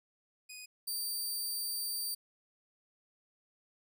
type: tone pair in turn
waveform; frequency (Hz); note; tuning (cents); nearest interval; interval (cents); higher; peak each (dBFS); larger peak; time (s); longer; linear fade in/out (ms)
15% pulse; 2489 / 4646; D#7 / D8; 0 / -20; major seventh; 1080; second; -39 / -28; second; 0.49-0.66 / 0.87-2.15; second; 10
effects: none